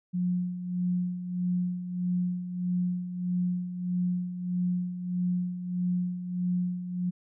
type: tone with tremolo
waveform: sine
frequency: 179.2 Hz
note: F3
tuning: 45 cents sharp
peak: -24 dBFS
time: 0.13-7.11 s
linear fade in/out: 20 ms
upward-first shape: sine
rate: 1.6 Hz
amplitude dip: 65%
effects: none